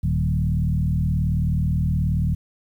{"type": "tone with frequency modulation", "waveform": "sine", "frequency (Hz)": 116.54, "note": "A#2", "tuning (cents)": 0, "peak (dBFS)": -18, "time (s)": [0.03, 2.35], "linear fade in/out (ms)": 10, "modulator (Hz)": 38.8, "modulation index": 1.6, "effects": ["9-bit"]}